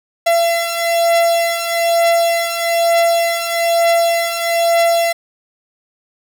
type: beating tone pair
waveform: 45% pulse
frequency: 676 / 677.1 Hz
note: E5 / E5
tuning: +43 / +46 cents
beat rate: 1.1 Hz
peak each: -18 / -14 dBFS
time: 0.26-5.13 s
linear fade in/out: 10 ms
effects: none